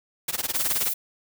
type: noise with tremolo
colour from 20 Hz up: white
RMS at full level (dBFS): -25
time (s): 0.28-0.9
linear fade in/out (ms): 5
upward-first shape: sine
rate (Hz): 19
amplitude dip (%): 95
type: noise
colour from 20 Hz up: violet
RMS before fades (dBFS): -27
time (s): 0.55-0.94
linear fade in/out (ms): 10
effects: none